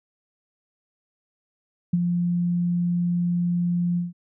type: tone with ADSR envelope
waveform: sine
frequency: 174.61 Hz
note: F3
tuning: in tune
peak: -15 dBFS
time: 1.93-4.13 s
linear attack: 7 ms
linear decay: 31 ms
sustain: -5 dB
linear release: 160 ms
effects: none